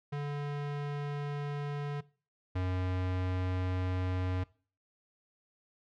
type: tone pair in turn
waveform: square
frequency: 144.6 / 91.96 Hz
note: D3 / F#2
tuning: -27 / -10 cents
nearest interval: minor sixth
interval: 783 cents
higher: first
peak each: -34 / -31 dBFS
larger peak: second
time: 0.12-2.01 / 2.55-4.44 s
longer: neither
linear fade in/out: 10 ms
effects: noise-tail reverb RT60 0.4 s tail -21 dB re dry + low-pass 3000 Hz 12 dB/octave